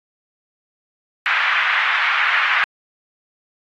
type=band-pass noise; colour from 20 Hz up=pink; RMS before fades=-18 dBFS; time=1.26-2.64 s; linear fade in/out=0 ms; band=1300 to 2400 Hz; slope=24 dB/octave; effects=AAC 32 kbps